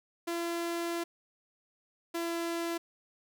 sawtooth tone pair in turn, 340 / 337.3 Hz, F4 / E4, -46 / +40 cents, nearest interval unison, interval 14 cents, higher first, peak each -28 dBFS, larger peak neither, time 0.27-1.04 / 2.14-2.78 s, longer first, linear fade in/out 10 ms, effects none

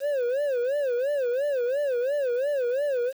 triangle tone with vibrato, 530 Hz, C5, 22 cents sharp, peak -21 dBFS, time 0-3.13 s, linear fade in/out 50 ms, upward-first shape sine, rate 2.9 Hz, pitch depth 180 cents each way, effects 8-bit

